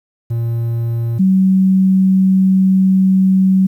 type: tone pair in turn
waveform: triangle / sine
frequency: 116.4 / 189.49 Hz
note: A#2 / F#3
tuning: -2 / +42 cents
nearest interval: minor sixth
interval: 844 cents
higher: second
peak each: -13 / -8 dBFS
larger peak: second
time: 0.3-1.19 / 1.19-3.67 s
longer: second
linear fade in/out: 10 ms
effects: 8-bit